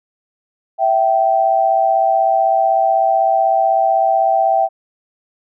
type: tone pair together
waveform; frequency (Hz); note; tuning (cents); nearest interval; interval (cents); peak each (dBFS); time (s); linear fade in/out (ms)
sine; 659.3 / 775.3; E5 / G5; 0 / -19; minor third; 281; -15 / -13; 0.78-4.69; 50
effects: none